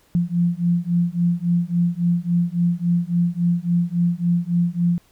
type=beating tone pair; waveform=sine; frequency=171.4 / 175 Hz; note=F3 / F3; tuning=-32 / +4 cents; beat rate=3.6 Hz; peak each=-20 dBFS; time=0.15-4.98 s; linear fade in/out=0 ms; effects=pink hiss -58 dBFS RMS until 5.11 s